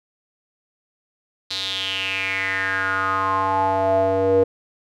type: tone with band-pass filter sweep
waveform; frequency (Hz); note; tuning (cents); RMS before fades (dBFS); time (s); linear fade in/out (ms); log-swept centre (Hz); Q
square; 95.9; G2; -37; -21; 1.5-4.44; 10; 4100 to 470; 6
effects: none